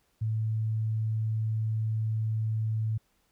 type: tone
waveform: sine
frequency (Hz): 110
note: A2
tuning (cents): 0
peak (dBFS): -26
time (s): 0.21-2.98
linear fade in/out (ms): 10
effects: pink hiss -71 dBFS RMS until 3.31 s